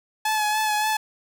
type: tone with vibrato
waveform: sawtooth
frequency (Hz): 855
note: A5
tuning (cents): -50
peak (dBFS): -17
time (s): 0.25-0.97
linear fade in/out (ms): 5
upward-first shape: sine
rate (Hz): 3.5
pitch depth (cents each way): 28
effects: none